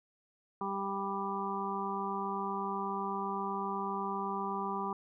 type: harmonic tone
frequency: 196.9 Hz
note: G3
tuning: 8 cents sharp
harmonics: 1 / 2 / 4 / 5 / 6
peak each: -40 / -40 / -40 / -38 / -39 dBFS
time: 0.61-4.93 s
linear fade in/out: 2 ms
effects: none